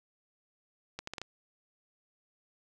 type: accelerating click train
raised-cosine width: 0.2 ms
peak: -21 dBFS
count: 5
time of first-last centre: 0.99-1.216 s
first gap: 84 ms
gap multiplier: 0.74
effects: none